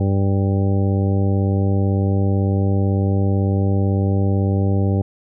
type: harmonic tone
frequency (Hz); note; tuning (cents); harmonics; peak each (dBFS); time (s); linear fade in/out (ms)
98; G2; 0; 1 / 2 / 3 / 4 / 5 / 6 / 8; -16 / -22 / -26 / -28 / -30 / -32 / -34; 0-5.02; 5
effects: none